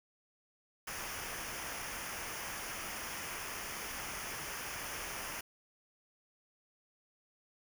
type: noise with comb filter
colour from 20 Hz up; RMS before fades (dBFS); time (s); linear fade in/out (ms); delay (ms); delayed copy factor
pink; -42; 0.87-5.41; 5; 0.25; -0.7
effects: none